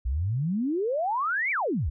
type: exponential two-way sweep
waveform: sine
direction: up then down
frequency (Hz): 56.7 to 2367 to 56.7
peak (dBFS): -24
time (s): 0.05-1.9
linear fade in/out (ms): 10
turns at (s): 1.51
effects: none